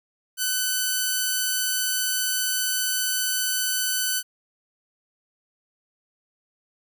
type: tone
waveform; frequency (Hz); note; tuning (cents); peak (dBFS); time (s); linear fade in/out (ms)
5% pulse; 1505; F#6; +29; -11; 0.37-4.23; 50
effects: none